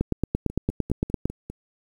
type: two click trains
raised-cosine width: 3 ms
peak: -9 / -21 dBFS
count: 12 / 6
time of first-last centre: 0.01-1.256 / 0.5-1.5 s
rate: 8.83 / 5 Hz
effects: 8-bit